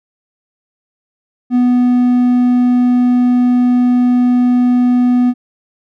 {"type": "tone", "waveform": "triangle", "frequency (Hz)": 246.9, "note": "B3", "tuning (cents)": 0, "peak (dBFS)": -6, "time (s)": [1.5, 5.34], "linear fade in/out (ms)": 50, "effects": []}